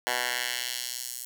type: tone with high-pass filter sweep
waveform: 10% pulse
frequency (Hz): 123.47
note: B2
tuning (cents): 0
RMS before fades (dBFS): -32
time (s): 0.07-1.25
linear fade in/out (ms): 0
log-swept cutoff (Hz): 980 to 8700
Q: 0.95
effects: none